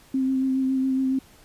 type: tone with vibrato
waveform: sine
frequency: 263.7 Hz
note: C4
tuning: 14 cents sharp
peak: -20 dBFS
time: 0.14-1.19 s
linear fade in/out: 5 ms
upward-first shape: sine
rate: 7.2 Hz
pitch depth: 18 cents each way
effects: pink hiss -53 dBFS RMS until 1.44 s + resampled to 32000 Hz